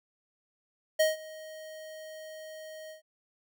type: tone with ADSR envelope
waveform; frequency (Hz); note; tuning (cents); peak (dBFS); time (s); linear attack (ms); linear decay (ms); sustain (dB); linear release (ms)
square; 627; D#5; +13; -21; 0.99-3.02; 12; 160; -22; 120
effects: none